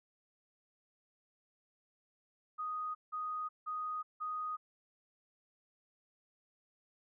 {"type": "tone bursts", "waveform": "sine", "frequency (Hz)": 1244.5, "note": "D#6", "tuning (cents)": 0, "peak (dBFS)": -36, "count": 4, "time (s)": [2.58, 4.57], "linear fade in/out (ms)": 20, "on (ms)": 370, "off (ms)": 170, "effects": []}